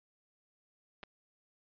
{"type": "clicks", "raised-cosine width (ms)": 0.3, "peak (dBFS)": -30, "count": 2, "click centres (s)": [1.031, 1.036], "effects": ["resampled to 11025 Hz"]}